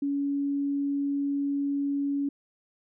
sine tone, 281.8 Hz, C#4, 29 cents sharp, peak -25 dBFS, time 0.02-2.29 s, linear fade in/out 5 ms, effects none

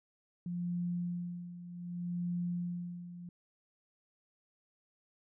sine tone with tremolo, 175.2 Hz, F3, 6 cents sharp, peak -32 dBFS, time 0.46-3.29 s, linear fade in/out 2 ms, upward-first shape sine, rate 0.65 Hz, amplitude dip 75%, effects none

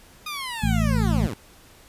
15% pulse linear sweep, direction down, 1244.5 to 82.7 Hz, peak -23 dBFS, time 0.26-1.34 s, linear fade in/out 5 ms
harmonic tone, 54.9 Hz, A1, 3 cents flat, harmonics 1 / 2 / 3 / 4, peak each -24 / -24 / -24 / -24 dBFS, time 0.62-1.28 s, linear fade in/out 20 ms
effects pink hiss -51 dBFS RMS until 1.88 s + resampled to 32000 Hz

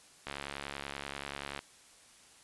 click train, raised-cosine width 0.3 ms, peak -22 dBFS, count 94, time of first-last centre 0.27-1.591 s, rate 70.4 Hz, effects white hiss -59 dBFS RMS until 2.43 s + resampled to 24000 Hz

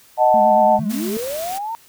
sine chord, D# diminished, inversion none, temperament equal with one note detuned, 620.1 / 740 / 880 Hz, D#5 / F#5 / A5, -6 / 0 / 0 cents, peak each -15 dBFS, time 0.17-0.8 s, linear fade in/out 50 ms
triangle tone with vibrato, 214.8 Hz, A3, 41 cents flat, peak -21 dBFS, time 0.34-1.17 s, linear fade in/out 0 ms, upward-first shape sine, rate 8.9 Hz, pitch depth 63 cents each way
sine linear sweep, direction up, 130.6 to 932.3 Hz, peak -23 dBFS, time 0.79-1.75 s, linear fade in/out 0 ms
white noise, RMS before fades -32 dBFS, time 0.89-1.59 s, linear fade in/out 20 ms
effects white hiss -50 dBFS RMS until 1.88 s

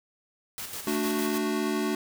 white noise with tremolo, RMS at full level -36 dBFS, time 0.58-1.38 s, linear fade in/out 0 ms, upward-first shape square, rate 6.6 Hz, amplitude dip 45%
square chord, D major, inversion second, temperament equal, 220 / 293.7 / 370 Hz, A3 / D4 / F#4, 0 / 0 / 0 cents, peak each -31 dBFS, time 0.87-1.95 s, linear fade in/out 2 ms
effects none

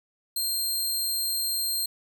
15% pulse tone, 4186 Hz, C8, in tune, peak -19 dBFS, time 0.36-1.86 s, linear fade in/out 5 ms, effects none

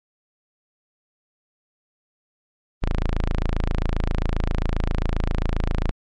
sawtooth tone, 27.5 Hz, A0, in tune, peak -16 dBFS, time 2.82-5.91 s, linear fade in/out 0 ms, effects low-pass 4000 Hz 12 dB/octave + AAC 64 kbps

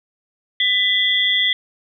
sine tone cluster, 1996 / 3268 / 3466 Hz, B6 / G#7 / A7, +18 / -29 / -27 cents, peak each -19 dBFS, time 0.6-1.53 s, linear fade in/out 2 ms, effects none

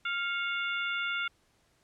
harmonic tone with a mistuned harmonic, 698.5 Hz, F5, in tune, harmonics 2 / 3 / 4 / 5, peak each -32 / -36 / -38 / -40 dBFS, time 0.05-1.28 s, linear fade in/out 5 ms, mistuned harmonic 3, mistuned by +68 cents, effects pink hiss -69 dBFS RMS until 1.83 s + low-pass 10000 Hz 12 dB/octave

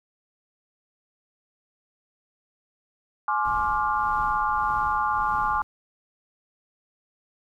sine chord, D half-diminished seventh, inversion second, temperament just, 845.8 / 1057.2 / 1174.7 / 1409.6 Hz, Ab5 / C6 / D6 / F6, +31 / +18 / 0 / +16 cents, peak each -26 / -28 / -26 / -30 dBFS, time 3.28-5.62 s, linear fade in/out 2 ms
brown noise with tremolo, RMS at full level -38 dBFS, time 3.45-5.63 s, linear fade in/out 0 ms, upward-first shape sine, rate 1.7 Hz, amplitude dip 50%
effects none

